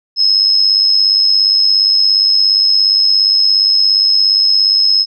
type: tone with amplitude modulation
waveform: sine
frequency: 5170 Hz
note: E8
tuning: 34 cents flat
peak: -5 dBFS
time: 0.16-5.06 s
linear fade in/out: 50 ms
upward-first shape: sine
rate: 97.2 Hz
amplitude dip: 60%
effects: none